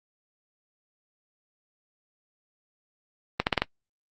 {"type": "accelerating click train", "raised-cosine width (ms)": 0.3, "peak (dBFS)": -5, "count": 5, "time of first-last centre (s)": [3.4, 3.62], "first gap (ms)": 69, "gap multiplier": 0.85, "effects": ["noise-tail reverb RT60 0.1 s tail -24 dB re dry", "Opus 24 kbps"]}